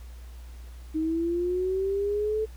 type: linear sweep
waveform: sine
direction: up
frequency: 311.1 to 439.1 Hz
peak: -24 dBFS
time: 0.94-2.46 s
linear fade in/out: 20 ms
effects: added 60 Hz sine -40 dBFS peak until 2.56 s + pink hiss -56 dBFS RMS until 2.56 s